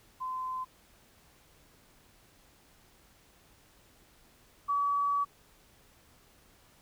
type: tone pair in turn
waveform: sine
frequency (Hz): 1029 / 1140.5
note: C6 / C#6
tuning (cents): -29 / +49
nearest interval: major second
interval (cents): 178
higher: second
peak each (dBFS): -33 / -26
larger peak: second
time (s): 0.2-0.65 / 4.68-5.25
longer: second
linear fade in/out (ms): 20
effects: pink hiss -62 dBFS RMS until 6.81 s